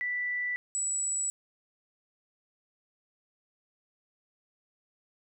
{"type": "tone pair in turn", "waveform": "sine", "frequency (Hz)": [1972, 7856], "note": ["B6", "B8"], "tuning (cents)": [-3, -10], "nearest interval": "2 octaves", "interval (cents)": 2393, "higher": "second", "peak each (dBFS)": [-29, -28], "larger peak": "second", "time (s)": [[0.01, 0.56], [0.75, 1.3]], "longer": "neither", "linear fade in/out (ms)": 0, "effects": []}